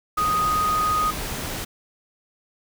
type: tone in noise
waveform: sine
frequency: 1244.5 Hz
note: D#6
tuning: in tune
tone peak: -19 dBFS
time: 0.17-1.11 s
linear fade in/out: 10 ms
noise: pink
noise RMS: -30 dBFS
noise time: 0.17-1.65 s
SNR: +8 dB
effects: none